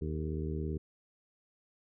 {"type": "harmonic tone with a mistuned harmonic", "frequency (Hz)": 77.78, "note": "D#2", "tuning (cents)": 0, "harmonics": [1, 2, 3, 4, 5, 6], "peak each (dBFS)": [-36, -38, -43, -43, -41, -47], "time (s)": [0.01, 0.78], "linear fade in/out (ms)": 10, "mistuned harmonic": 6, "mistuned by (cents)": -63, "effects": []}